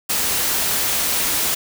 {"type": "noise", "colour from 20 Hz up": "white", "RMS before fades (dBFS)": -20, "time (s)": [0.09, 1.55], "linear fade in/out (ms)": 10, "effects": []}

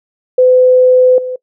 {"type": "tone with level steps", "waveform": "sine", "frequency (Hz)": 507, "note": "B4", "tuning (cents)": 45, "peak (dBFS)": [-4, -17], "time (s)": [0.38, 1.36], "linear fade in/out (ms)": 5, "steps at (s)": 1.18, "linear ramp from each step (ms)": 2, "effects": ["noise-tail reverb RT60 0.1 s tail -22 dB re dry"]}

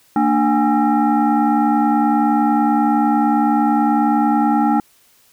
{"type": "tone with frequency modulation", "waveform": "sine", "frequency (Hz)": 296.6, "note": "D4", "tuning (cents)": 17, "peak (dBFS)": -12, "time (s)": [0.16, 4.8], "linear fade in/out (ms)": 2, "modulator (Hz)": 524, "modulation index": 1.4, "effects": ["white hiss -54 dBFS RMS until 5.32 s"]}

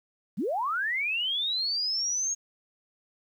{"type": "linear sweep", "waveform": "sine", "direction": "up", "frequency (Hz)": [146.83, 6600], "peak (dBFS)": -26, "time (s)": [0.37, 2.35], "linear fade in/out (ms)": 20, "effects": ["10-bit"]}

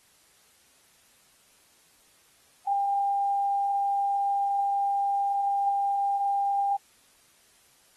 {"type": "tone", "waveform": "sine", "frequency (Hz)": 799, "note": "G5", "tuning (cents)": 33, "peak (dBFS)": -23, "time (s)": [2.67, 6.77], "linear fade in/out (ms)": 10, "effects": ["white hiss -61 dBFS RMS until 7.96 s", "AAC 32 kbps"]}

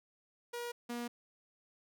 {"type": "tone pair in turn", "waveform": "sawtooth", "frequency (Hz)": [478.2, 239.1], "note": ["A#4", "A#3"], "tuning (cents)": [44, 44], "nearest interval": "octave", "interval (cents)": 1200, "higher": "first", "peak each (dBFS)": [-35, -34], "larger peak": "second", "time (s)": [[0.53, 0.72], [0.89, 1.08]], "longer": "neither", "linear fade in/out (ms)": 10, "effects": []}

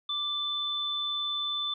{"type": "tone pair together", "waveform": "sine", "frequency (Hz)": [1175, 3521], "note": ["D6", "A7"], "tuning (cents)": [1, 0], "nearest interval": "octave + perfect fifth", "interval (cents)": 1899, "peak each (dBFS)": [-38, -29], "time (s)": [0.09, 1.74], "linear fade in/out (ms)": 5, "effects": []}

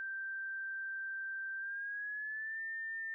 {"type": "tone with pitch glide", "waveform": "sine", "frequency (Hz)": [1568, 1801.2], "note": ["G6", "A6"], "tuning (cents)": [0, 40], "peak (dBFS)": -38, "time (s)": [0, 3.14], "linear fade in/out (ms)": 0, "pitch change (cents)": 240, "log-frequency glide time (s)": [1.57, 2.62], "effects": []}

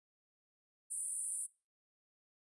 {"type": "band-pass noise", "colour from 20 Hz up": "white", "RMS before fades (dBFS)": -40, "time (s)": [0.9, 1.47], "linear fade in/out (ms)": 20, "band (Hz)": [8600, 10000], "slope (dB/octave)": 96, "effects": ["noise-tail reverb RT60 0.3 s tail -21 dB re dry", "resampled to 24000 Hz"]}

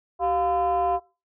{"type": "tone with frequency modulation", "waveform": "sine", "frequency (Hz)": 702, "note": "F5", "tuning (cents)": 9, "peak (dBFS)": -19, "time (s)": [0.19, 1], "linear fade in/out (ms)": 50, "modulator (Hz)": 317, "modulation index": 0.84, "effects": ["noise-tail reverb RT60 0.3 s tail -21 dB re dry", "tanh soft clip ceiling -16 dBFS"]}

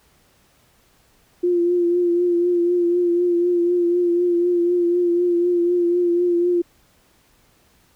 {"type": "tone with vibrato", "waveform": "sine", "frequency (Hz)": 349.4, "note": "F4", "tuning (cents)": 1, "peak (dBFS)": -15, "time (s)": [1.43, 6.62], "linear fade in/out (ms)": 10, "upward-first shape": "triangle", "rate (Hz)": 4, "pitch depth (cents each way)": 37, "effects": ["pink hiss -58 dBFS RMS until 7.95 s"]}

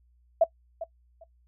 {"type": "tone with echo", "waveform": "sine", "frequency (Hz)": 659.3, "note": "E5", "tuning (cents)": 0, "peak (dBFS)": -15, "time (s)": [0.41, 0.44], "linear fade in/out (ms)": 5, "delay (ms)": 400, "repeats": 2, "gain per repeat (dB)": -15, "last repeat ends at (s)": 1.24, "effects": ["noise-tail reverb RT60 0.1 s tail -19 dB re dry", "added 60 Hz sine -60 dBFS peak until 1.47 s"]}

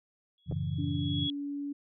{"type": "tone with exponential growth", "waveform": "sine", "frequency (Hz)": 3347, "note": "G#7", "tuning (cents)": 13, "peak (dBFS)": -29, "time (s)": [0.38, 1.3], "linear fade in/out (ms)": 1, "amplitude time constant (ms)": 200}
{"type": "chord", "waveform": "sine", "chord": "F# minor seventh", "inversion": "none", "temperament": "equal with one note detuned", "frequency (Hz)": [91.75, 110, 138.59, 164.81], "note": ["F#2", "A2", "C#3", "E3"], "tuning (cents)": [-14, 0, 0, 0], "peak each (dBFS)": [-35, -40, -34, -35], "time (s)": [0.46, 1.29], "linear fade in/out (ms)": 50}
{"type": "clicks", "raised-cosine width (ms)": 2, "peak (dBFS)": -26, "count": 2, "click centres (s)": [0.513, 0.523]}
{"type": "tone with pitch glide", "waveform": "sine", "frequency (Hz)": [286.9, 285.1], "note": ["D4", "C#4"], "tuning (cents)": [-40, 49], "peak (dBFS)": -33, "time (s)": [0.78, 1.73], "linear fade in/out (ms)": 10, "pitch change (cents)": -11, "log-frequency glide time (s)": [0.97, 1.34]}
{"effects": []}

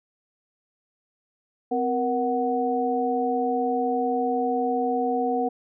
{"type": "tone cluster", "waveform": "sine", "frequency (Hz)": [257.1, 472.8, 741], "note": ["C4", "A#4", "F#5"], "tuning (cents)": [-30, 24, 2], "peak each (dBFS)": [-27, -26, -25], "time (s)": [1.71, 5.49], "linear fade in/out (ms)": 10, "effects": []}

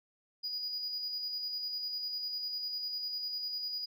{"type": "tone with tremolo", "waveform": "sine", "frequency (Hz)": 4910, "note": "D#8", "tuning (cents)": -24, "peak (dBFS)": -31, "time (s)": [0.43, 3.86], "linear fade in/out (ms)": 20, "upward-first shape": "square", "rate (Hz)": 10, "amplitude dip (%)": 40, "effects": ["tanh soft clip ceiling -33 dBFS"]}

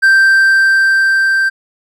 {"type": "tone with level ramp", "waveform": "triangle", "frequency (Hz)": 1568, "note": "G6", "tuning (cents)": 0, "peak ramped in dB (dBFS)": [-3, -8], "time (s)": [0.02, 1.5], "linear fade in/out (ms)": 20, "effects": []}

